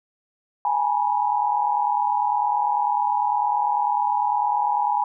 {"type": "tone cluster", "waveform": "sine", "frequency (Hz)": [825, 865, 974], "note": ["G#5", "A5", "B5"], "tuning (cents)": [-12, -30, -24], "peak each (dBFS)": [-22, -26, -23], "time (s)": [0.65, 5.04], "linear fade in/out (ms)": 2, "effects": []}